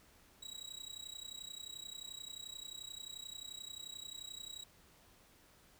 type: tone with amplitude modulation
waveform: 30% pulse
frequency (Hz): 3863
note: B7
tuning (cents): -39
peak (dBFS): -40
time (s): 0.42-4.64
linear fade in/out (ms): 10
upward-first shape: sine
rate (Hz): 31.4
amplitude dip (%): 90
effects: pink hiss -65 dBFS RMS until 5.79 s